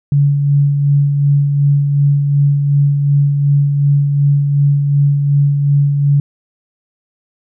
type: tone with tremolo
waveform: sine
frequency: 142.5 Hz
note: C#3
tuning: 48 cents sharp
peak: -7 dBFS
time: 0.12-6.2 s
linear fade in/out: 2 ms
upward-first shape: sine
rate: 2.7 Hz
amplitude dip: 40%
effects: none